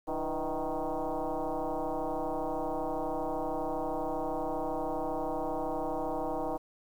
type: tone with frequency modulation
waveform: sine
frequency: 141.7 Hz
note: C#3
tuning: 38 cents sharp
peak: -30 dBFS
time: 0.07-6.58 s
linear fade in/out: 20 ms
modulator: 158 Hz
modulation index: 5.3
effects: 10-bit